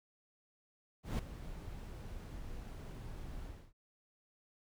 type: noise with ADSR envelope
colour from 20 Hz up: brown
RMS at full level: -32 dBFS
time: 1.03-3.73 s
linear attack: 160 ms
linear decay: 3 ms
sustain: -14 dB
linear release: 280 ms
effects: none